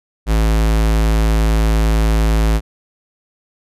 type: tone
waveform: square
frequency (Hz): 54.4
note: A1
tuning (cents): -19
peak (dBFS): -12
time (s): 0.26-2.61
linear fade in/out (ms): 50
effects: resampled to 32000 Hz